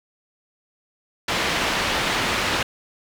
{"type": "low-pass noise", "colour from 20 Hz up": "white", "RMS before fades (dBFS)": -23, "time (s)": [1.28, 2.63], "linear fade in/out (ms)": 5, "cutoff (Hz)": 2900, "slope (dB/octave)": 12, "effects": []}